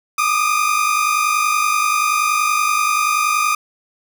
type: tone pair together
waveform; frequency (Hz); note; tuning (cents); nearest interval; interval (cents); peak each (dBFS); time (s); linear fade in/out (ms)
30% pulse; 1194 / 1244.5; D6 / D#6; +28 / 0; minor second; 72; -15; 0.18-3.55; 5
effects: none